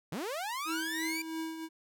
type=linear sweep; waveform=sawtooth; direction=up; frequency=132.9 to 2375 Hz; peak=-31 dBFS; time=0.12-1.22 s; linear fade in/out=5 ms
type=tone with tremolo; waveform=square; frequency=322.5 Hz; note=E4; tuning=38 cents flat; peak=-34 dBFS; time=0.65-1.69 s; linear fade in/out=50 ms; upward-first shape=triangle; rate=3 Hz; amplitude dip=60%
effects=none